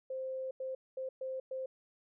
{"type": "tone bursts at uneven times", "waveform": "sine", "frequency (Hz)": 523.3, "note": "C5", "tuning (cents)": 0, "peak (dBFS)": -36, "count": 5, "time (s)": [[0.1, 0.51], [0.6, 0.75], [0.97, 1.09], [1.21, 1.4], [1.51, 1.66]], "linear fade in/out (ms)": 5, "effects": []}